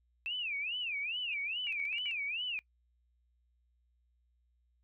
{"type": "tone with vibrato", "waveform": "sine", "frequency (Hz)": 2592, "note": "E7", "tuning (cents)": -30, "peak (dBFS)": -34, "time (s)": [0.26, 2.59], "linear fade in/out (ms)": 0, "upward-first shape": "sine", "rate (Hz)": 2.4, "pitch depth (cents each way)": 260}
{"type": "tone with exponential growth", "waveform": "sine", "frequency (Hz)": 2794, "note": "F7", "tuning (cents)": 0, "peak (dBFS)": -35, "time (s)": [1.19, 1.34], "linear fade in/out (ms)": 5, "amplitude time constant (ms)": 32}
{"type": "tone bursts", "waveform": "sine", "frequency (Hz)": 2316, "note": "D7", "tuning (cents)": -25, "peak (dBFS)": -38, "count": 4, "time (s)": [1.67, 2.112], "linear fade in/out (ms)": 0, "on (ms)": 55, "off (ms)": 74}
{"effects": ["noise-tail reverb RT60 0.1 s tail -21 dB re dry", "added 60 Hz sine -70 dBFS peak until 4.83 s"]}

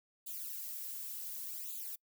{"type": "noise with flanger", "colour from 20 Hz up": "violet", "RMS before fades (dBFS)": -43, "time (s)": [0.26, 1.96], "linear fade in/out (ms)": 10, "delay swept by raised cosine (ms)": [0.27, 3.17], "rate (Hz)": 0.68, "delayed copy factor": 0.85, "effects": ["noise-tail reverb RT60 0.1 s tail -26 dB re dry"]}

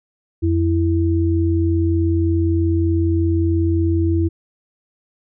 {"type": "tone pair together", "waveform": "sine", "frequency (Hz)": [87.31, 330.6], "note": ["F2", "E4"], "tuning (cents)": [0, 5], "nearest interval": "octave + major seventh", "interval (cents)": 2305, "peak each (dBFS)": [-16, -18], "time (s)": [0.42, 4.29], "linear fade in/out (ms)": 20, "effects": []}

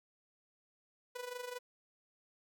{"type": "tone with amplitude modulation", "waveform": "sawtooth", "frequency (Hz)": 493.9, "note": "B4", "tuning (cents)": 0, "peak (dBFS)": -35, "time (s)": [1.15, 1.59], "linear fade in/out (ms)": 10, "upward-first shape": "sine", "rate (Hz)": 24.6, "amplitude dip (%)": 70, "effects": []}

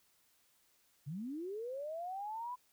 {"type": "linear sweep", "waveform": "sine", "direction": "up", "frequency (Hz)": [129.7, 1008], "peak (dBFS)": -39, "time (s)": [1.06, 2.56], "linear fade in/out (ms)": 20, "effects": ["white hiss -72 dBFS RMS until 2.72 s"]}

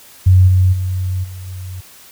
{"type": "tone with level steps", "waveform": "sine", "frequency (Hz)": 92.5, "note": "F#2", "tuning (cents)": 0, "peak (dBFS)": [-5, -8, -16, -27, -25], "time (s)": [0.26, 1.81], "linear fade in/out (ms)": 10, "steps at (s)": [0.47, 0.72, 1.23, 1.46], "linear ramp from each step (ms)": 20, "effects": ["white hiss -42 dBFS RMS until 2.11 s"]}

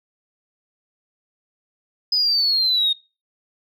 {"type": "exponential sweep", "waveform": "sine", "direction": "down", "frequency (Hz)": [5040, 3695], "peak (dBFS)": -15, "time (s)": [2.12, 2.93], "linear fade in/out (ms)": 5, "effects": ["noise-tail reverb RT60 0.3 s tail -23 dB re dry", "tanh soft clip ceiling -11 dBFS"]}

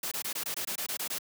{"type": "noise bursts", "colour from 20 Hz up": "white", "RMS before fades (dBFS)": -34, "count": 11, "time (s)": [0.03, 1.185], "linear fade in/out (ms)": 5, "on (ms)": 85, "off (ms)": 22, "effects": ["high-pass 150 Hz 12 dB/octave"]}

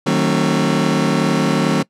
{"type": "chord", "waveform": "30% pulse", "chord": "D# diminished seventh", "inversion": "none", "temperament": "just", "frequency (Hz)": [155.56, 186.68, 224, 268.8], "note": ["D#3", "F#3", "A3", "C4"], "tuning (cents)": [0, 16, 31, 47], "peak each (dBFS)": -17, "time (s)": [0.06, 1.83], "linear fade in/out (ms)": 10, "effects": ["noise-tail reverb RT60 0.1 s tail -22 dB re dry", "low-pass 8000 Hz 12 dB/octave"]}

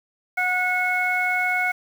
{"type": "harmonic tone", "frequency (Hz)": 731, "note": "F#5", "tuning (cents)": -21, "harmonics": [1, 2, 3], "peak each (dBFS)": [-26, -25, -22], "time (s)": [0.37, 1.72], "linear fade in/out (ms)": 10, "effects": ["7-bit"]}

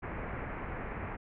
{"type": "low-pass noise", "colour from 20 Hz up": "pink", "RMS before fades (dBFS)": -39, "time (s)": [0.02, 1.17], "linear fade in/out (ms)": 20, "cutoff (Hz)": 2300, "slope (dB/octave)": 48, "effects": []}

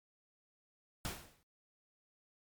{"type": "noise with exponential decay", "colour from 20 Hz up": "pink", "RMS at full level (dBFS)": -37, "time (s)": [1.05, 1.43], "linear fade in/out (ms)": 0, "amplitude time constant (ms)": 81, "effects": ["MP3 96 kbps"]}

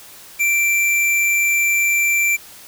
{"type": "tone", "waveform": "square", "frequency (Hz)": 2349, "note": "D7", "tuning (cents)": 0, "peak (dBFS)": -15, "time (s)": [0.39, 2.37], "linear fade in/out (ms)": 20, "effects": ["white hiss -41 dBFS RMS until 2.67 s"]}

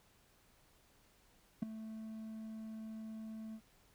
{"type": "tone with ADSR envelope", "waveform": "triangle", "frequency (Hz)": 220, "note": "A3", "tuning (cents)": 0, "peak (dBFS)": -27, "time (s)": [1.62, 3.61], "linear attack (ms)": 8, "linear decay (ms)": 8, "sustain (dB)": -15, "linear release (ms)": 66, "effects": ["pink hiss -69 dBFS RMS until 3.94 s"]}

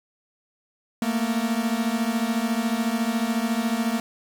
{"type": "beating tone pair", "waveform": "45% pulse", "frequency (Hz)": [221.8, 235.8], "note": ["A3", "A#3"], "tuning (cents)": [14, 20], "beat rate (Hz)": 14, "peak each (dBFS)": -25, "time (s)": [1.02, 4], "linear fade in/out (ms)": 2, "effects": ["8-bit"]}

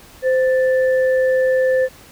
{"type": "tone pair together", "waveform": "sine", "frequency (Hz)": [517.8, 1760], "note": ["C5", "A6"], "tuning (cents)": [-18, 0], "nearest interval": "octave + major sixth", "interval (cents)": 2118, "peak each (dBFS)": [-13, -25], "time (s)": [0.22, 1.89], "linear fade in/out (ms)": 50, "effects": ["pink hiss -44 dBFS RMS until 2.11 s"]}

